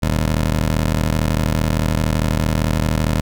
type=ring-modulated tone; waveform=20% pulse; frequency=77.78 Hz; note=D#2; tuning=in tune; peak=-8 dBFS; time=0.02-3.21 s; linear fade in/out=10 ms; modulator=22.4 Hz; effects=none